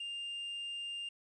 triangle tone with quantisation, 2802 Hz, F7, 5 cents sharp, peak -37 dBFS, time 0-1.09 s, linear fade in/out 5 ms, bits 11, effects resampled to 24000 Hz

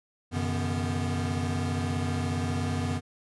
square tone cluster, 92.4 / 126.2 / 143.1 / 158.1 / 245.1 Hz, F#2 / B2 / D3 / D#3 / B3, -2 / +38 / -45 / +28 / -13 cents, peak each -31 / -39 / -37 / -38 / -33 dBFS, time 0.31-3.01 s, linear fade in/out 50 ms, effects resampled to 24000 Hz

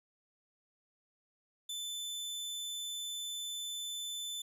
sawtooth tone, 3520 Hz, A7, in tune, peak -35 dBFS, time 1.69-4.42 s, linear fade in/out 5 ms, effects resampled to 32000 Hz

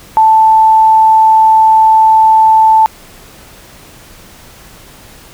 sine tone, 880 Hz, A5, in tune, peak -3 dBFS, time 0.17-2.86 s, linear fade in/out 0 ms, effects pink hiss -37 dBFS RMS until 5.33 s

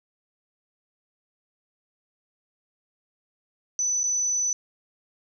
sine tone with dropouts, 5990 Hz, F#8, 20 cents sharp, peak -22 dBFS, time 3.79-4.53 s, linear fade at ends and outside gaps 1 ms, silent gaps 4.033-4.039 s, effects none

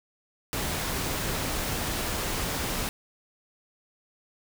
pink noise, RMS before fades -30 dBFS, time 0.53-2.89 s, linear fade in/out 0 ms, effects none

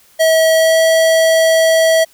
square tone with pitch glide, 644 to 648.9 Hz, E5 to E5, -41 to -27 cents, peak -9 dBFS, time 0.19-2.05 s, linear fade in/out 20 ms, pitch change +14 cents, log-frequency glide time 0.54-0.79 s, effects white hiss -49 dBFS RMS until 2.13 s

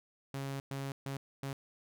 sawtooth tone bursts at uneven times, 137.2 Hz, C#3, 17 cents flat, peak -33 dBFS, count 4, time 0.34-0.6 / 0.71-0.92 / 1.06-1.17 / 1.43-1.53 s, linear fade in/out 2 ms, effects none

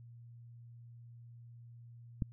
click, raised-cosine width 5 ms, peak -21 dBFS, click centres 2.222 s, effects added 118 Hz sine -51 dBFS peak until 2.32 s

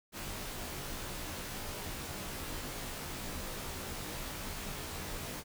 pink noise with comb filter, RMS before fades -41 dBFS, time 0.12-5.44 s, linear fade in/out 50 ms, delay 18 ms, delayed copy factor -1, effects none

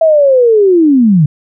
sine linear sweep, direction down, 659.3 to 140 Hz, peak -4 dBFS, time 0.01-1.26 s, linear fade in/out 5 ms, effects none

